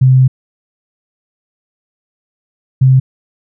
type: tone pair in turn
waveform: sine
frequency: 130 / 131.13 Hz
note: C3 / C3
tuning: -11 / +4 cents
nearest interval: unison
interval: 15 cents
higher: second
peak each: -4 dBFS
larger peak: neither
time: 0.01-0.28 / 2.81-3 s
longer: first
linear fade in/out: 10 ms
effects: none